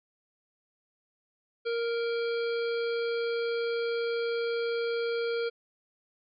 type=harmonic tone; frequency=466.2 Hz; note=A#4; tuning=in tune; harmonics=1 / 3 / 5 / 7 / 9 / 10; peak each=-28 / -38 / -42 / -45 / -47 / -48 dBFS; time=1.65-5.5 s; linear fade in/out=20 ms; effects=none